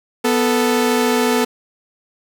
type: tone pair together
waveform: sawtooth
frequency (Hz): 246.9 / 440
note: B3 / A4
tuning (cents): 0 / 0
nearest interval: minor seventh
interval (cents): 1000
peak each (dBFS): -13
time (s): 0.24-1.45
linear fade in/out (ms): 10
effects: none